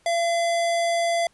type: tone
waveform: square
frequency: 680 Hz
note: F5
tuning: 46 cents flat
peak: -21 dBFS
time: 0.06-1.27 s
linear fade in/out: 2 ms
effects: pink hiss -62 dBFS RMS until 1.33 s + resampled to 24000 Hz